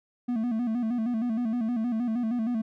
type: tone with vibrato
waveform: triangle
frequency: 232.5 Hz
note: A#3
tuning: 4 cents flat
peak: -23 dBFS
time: 0.28-2.62 s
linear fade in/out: 10 ms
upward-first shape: square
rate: 6.4 Hz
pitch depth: 87 cents each way
effects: none